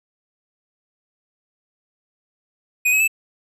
square tone with pitch steps, 2489 / 2556 / 2625 Hz, D#7 / D#7 / E7, 0 / +46 / -8 cents, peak -15 dBFS, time 2.85-3.078 s, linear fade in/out 10 ms, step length 76 ms, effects none

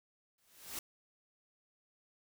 white noise with exponential growth, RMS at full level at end -39 dBFS, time 0.38-0.79 s, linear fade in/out 2 ms, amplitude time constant 89 ms, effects none

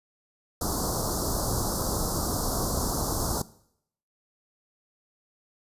pink band-stop noise, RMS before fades -28 dBFS, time 0.61-3.42 s, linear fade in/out 5 ms, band 1300 to 4500 Hz, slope 48 dB/octave, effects noise-tail reverb RT60 0.7 s tail -19 dB re dry + resampled to 32000 Hz

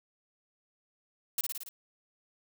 blue noise with echo, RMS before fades -30 dBFS, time 1.38-1.41 s, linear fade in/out 2 ms, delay 56 ms, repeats 5, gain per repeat -3 dB, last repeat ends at 1.69 s, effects none

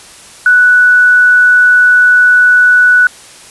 sine tone, 1480 Hz, F#6, in tune, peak -3 dBFS, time 0.46-3.07 s, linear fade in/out 2 ms, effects white hiss -35 dBFS RMS until 3.5 s + resampled to 24000 Hz

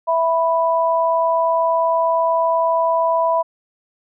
sine tone pair together, 659.3 / 987.8 Hz, E5 / B5, 0 / 0 cents, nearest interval perfect fifth, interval 700 cents, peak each -17 dBFS, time 0.07-3.43 s, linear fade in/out 20 ms, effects none

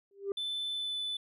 sine tone with exponential growth, 397 Hz, G4, 22 cents sharp, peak -25 dBFS, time 0.11-0.32 s, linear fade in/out 2 ms, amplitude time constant 44 ms
triangle tone with pitch glide, 3520 to 3496 Hz, A7 to A7, 0 to -12 cents, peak -31 dBFS, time 0.37-1.17 s, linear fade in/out 5 ms, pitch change -12 cents, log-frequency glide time 0.71-0.98 s
effects tanh soft clip ceiling -27 dBFS

